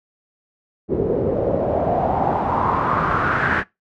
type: noise with low-pass filter sweep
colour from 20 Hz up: pink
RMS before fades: -19 dBFS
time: 0.88-3.64 s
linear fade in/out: 50 ms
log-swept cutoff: 400 to 1700 Hz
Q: 4.7
effects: noise-tail reverb RT60 0.2 s tail -22 dB re dry + high-pass 80 Hz 12 dB/octave